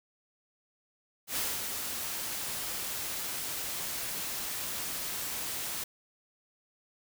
white noise with ADSR envelope, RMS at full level -31 dBFS, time 1.27-5.84 s, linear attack 99 ms, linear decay 230 ms, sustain -5 dB, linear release 6 ms, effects none

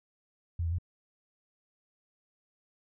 sine tone with pitch steps, 85.1 / 82.7 / 88.1 Hz, F2 / E2 / F2, -44 / +6 / +16 cents, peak -28 dBFS, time 0.59-0.785 s, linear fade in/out 5 ms, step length 65 ms, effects none

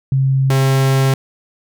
sine / 45% pulse tone pair in turn, 134.2 / 134.2 Hz, C3 / C3, +44 / +44 cents, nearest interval unison, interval 0 cents, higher neither, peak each -11 dBFS, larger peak neither, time 0.12-0.5 / 0.5-1.14 s, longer second, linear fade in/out 2 ms, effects none

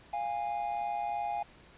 triangle tone pair together, 698.5 / 821.6 Hz, F5 / G#5, 0 / -19 cents, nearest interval minor third, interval 281 cents, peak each -34 / -31 dBFS, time 0.13-1.43 s, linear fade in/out 5 ms, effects pink hiss -57 dBFS RMS until 1.77 s + resampled to 8000 Hz

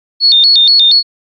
sine tone with vibrato, 3986 Hz, B7, 15 cents sharp, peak -4 dBFS, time 0.2-1.03 s, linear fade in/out 50 ms, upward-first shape square, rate 4.2 Hz, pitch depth 160 cents each way, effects AAC 64 kbps

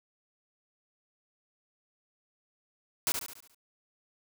white noise with echo, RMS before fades -28 dBFS, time 3.07-3.12 s, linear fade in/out 0 ms, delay 71 ms, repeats 6, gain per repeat -6 dB, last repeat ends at 3.546 s, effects none

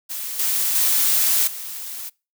blue noise with level steps, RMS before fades -29 / -21 / -18 / -32 dBFS, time 0.09-2.1 s, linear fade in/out 20 ms, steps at 0.39 / 0.75 / 1.47 s, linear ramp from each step 5 ms, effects noise-tail reverb RT60 0.3 s tail -25 dB re dry

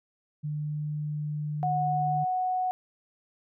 sine tone, 149.9 Hz, D3, 36 cents sharp, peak -29 dBFS, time 0.43-2.25 s, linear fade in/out 20 ms
sine tone with pitch glide, 732 to 738.4 Hz, F#5 to F#5, -19 to -4 cents, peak -25 dBFS, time 1.63-2.71 s, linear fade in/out 0 ms, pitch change +15 cents, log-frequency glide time 1.76-2.19 s
effects none

